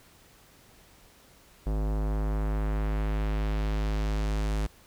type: tone with low-pass filter sweep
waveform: square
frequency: 52.3 Hz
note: G#1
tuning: 13 cents sharp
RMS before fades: -28 dBFS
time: 1.66-4.67 s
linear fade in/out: 10 ms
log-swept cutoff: 740 to 10000 Hz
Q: 0.84
effects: pink hiss -57 dBFS RMS until 4.86 s